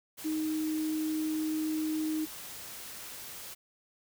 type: tone in noise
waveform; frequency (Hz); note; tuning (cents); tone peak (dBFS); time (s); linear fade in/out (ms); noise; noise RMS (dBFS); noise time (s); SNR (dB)
sine; 311.9; D#4; +4; -29; 0.24-2.26; 20; white; -44; 0.17-3.55; +12
effects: none